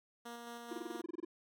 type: tone with tremolo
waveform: 10% pulse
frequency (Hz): 236.2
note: A#3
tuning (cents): +23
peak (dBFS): -37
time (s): 0.25-1.02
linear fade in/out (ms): 10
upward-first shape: square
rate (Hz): 4.6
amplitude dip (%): 25
type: tone bursts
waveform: triangle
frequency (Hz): 339.1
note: E4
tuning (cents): +49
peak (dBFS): -36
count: 12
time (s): 0.71-1.249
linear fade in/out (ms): 5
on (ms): 22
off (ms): 25
effects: none